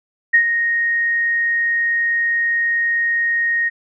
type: tone with ADSR envelope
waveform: sine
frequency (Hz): 1864.7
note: A#6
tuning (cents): 0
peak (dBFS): -7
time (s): 0.33-3.7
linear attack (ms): 16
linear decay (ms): 85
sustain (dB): -8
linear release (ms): 25
effects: none